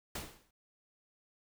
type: noise with exponential decay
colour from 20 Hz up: pink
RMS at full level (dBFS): -37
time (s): 0.15-0.51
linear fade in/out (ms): 5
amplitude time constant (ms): 77
effects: none